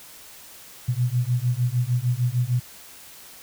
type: beating tone pair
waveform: sine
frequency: 120 / 126.6 Hz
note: B2 / B2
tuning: -49 / +43 cents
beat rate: 6.6 Hz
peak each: -23 dBFS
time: 0.88-2.6 s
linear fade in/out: 10 ms
effects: white hiss -45 dBFS RMS until 3.42 s